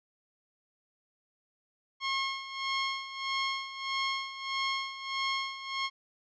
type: tone with tremolo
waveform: 15% pulse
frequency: 1080 Hz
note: C#6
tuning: 45 cents flat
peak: -22 dBFS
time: 2-5.9 s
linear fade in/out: 50 ms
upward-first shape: sine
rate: 1.6 Hz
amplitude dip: 75%
effects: resampled to 16000 Hz